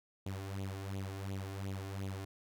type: tone with flanger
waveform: sawtooth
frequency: 97.2 Hz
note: G2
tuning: 14 cents flat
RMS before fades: -41 dBFS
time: 0.26-2.25 s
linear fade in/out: 5 ms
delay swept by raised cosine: 0.28 to 2.88 ms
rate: 2.8 Hz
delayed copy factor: +0.75
effects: none